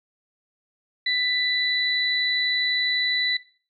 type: tone pair together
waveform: sine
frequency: 1988 / 3976 Hz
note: B6 / B7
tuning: +11 / +11 cents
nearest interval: octave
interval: 1200 cents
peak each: -24 dBFS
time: 1.06-3.37 s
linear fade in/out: 5 ms
effects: noise-tail reverb RT60 0.4 s tail -17 dB re dry